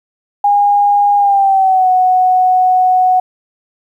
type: tone with pitch glide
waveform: sine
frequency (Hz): 815 to 738.8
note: G#5 to F#5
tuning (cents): -33 to -3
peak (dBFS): -7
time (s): 0.44-3.2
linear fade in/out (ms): 5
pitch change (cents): -170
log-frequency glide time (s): 1.17-1.89
effects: 8-bit